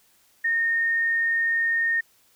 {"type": "tone", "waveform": "sine", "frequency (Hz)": 1838, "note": "A#6", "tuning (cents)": -25, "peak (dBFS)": -20, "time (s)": [0.44, 2.01], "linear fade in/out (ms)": 10, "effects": ["white hiss -61 dBFS RMS until 2.35 s"]}